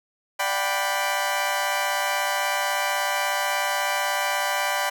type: chord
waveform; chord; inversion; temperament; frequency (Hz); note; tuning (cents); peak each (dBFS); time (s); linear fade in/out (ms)
20% pulse; G major seventh; second; equal with one note detuned; 587.3 / 727.7 / 784 / 987.8; D5 / F#5 / G5 / B5; 0 / -29 / 0 / 0; -24 / -27 / -22 / -22; 0.39-4.9; 10
effects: none